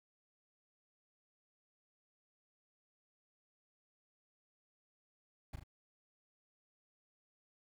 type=noise with echo; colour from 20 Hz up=brown; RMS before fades=-44 dBFS; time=5.53-5.56 s; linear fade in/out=5 ms; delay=38 ms; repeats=2; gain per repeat=-5 dB; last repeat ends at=5.636 s; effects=none